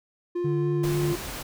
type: tone with vibrato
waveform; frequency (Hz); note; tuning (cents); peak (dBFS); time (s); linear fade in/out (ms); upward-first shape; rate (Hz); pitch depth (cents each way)
triangle; 349.2; F4; 0; -23; 0.35-1.16; 10; triangle; 3.5; 14
type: tone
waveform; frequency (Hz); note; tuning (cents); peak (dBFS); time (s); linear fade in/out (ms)
triangle; 147.4; D3; +7; -23; 0.44-1.13; 10
type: noise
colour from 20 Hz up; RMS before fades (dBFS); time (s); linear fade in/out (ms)
pink; -35; 0.83-1.43; 10
effects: none